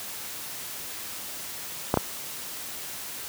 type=clicks; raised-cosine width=1 ms; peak=-6 dBFS; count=2; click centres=1.941 / 1.973 s; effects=white hiss -37 dBFS RMS until 3.28 s + high-pass 60 Hz 12 dB/octave